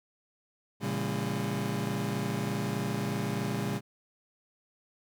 30% pulse chord, A# diminished seventh, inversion none, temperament just, 116.54 / 139.85 / 167.82 / 201.4 Hz, A#2 / C#3 / E3 / G3, 0 / +16 / +31 / +47 cents, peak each -33 / -33 / -36 / -31 dBFS, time 0.8-3.81 s, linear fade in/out 50 ms, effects none

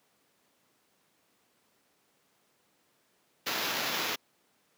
blue noise with sample-and-hold, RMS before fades -32 dBFS, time 3.46-4.16 s, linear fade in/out 10 ms, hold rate 8820 Hz, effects pink hiss -70 dBFS RMS until 4.77 s + high-pass 200 Hz 12 dB/octave

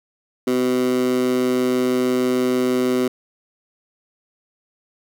15% pulse tone with high-pass filter, 126.3 Hz, B2, 39 cents sharp, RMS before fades -19 dBFS, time 0.47-3.08 s, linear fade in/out 5 ms, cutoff 300 Hz, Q 5.6, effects none

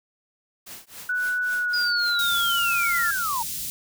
white noise with tremolo, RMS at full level -38 dBFS, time 0.66-2.55 s, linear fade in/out 10 ms, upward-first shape triangle, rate 3.7 Hz, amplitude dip 100%
sine tone with pitch glide, 1480 to 1388.9 Hz, F#6 to F6, 0 to -10 cents, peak -22 dBFS, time 1.09-3.11 s, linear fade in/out 5 ms, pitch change -110 cents, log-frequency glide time 1.48-2.42 s
sine linear sweep, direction down, 4978 to 879 Hz, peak -24 dBFS, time 1.73-3.43 s, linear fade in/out 10 ms
white band-stop noise, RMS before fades -31 dBFS, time 2.19-3.7 s, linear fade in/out 0 ms, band 190 to 4000 Hz, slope 12 dB/octave
effects none

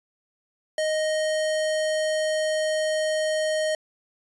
square tone, 622.3 Hz, D#5, in tune, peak -23 dBFS, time 0.78-3.75 s, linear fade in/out 2 ms, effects resampled to 24000 Hz

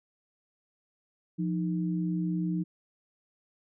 sine tone pair together, 174.6 / 311.1 Hz, F3 / D#4, 0 / 0 cents, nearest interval minor seventh, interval 1000 cents, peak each -28 / -33 dBFS, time 1.38-2.64 s, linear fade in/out 20 ms, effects none

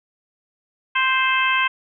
harmonic tone, 523.3 Hz, C5, in tune, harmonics 2 / 3 / 4 / 5 / 6, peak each -21 / -22 / -24 / -22 / -27 dBFS, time 0.95-1.68 s, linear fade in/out 10 ms, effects none

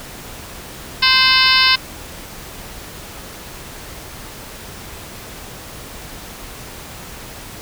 harmonic tone with a mistuned harmonic, 520 Hz, C5, 11 cents flat, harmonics 2 / 3 / 4 / 5 / 6 / 7 / 8 / 9 / 10, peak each -19 / -19 / -19 / -19 / -19 / -19 / -19 / -19 / -19 dBFS, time 1.02-1.76 s, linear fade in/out 10 ms, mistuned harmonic 6, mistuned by -64 cents, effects pink hiss -34 dBFS RMS until 7.61 s

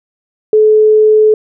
sine tone, 430.3 Hz, A4, 39 cents flat, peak -4 dBFS, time 0.53-1.34 s, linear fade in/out 2 ms, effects none

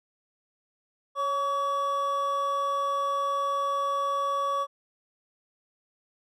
triangle tone pair together, 554.4 / 1134.7 Hz, C#5 / C#6, 0 / +40 cents, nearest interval octave, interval 1240 cents, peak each -30 / -24 dBFS, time 1.15-4.67 s, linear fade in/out 50 ms, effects none

